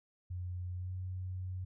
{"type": "tone with pitch glide", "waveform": "sine", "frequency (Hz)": [90.1, 92.21], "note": ["F#2", "F#2"], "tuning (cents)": [-45, -5], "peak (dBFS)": -37, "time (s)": [0.3, 1.65], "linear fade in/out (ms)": 10, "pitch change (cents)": 40, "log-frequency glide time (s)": [0.78, 0.91], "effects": []}